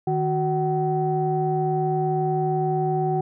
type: tone cluster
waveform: sine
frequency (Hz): 154.6 / 370.2 / 757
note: D#3 / F#4 / F#5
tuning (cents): -11 / +1 / +39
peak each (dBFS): -24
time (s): 0.07-3.21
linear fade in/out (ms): 5
effects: tanh soft clip ceiling -11 dBFS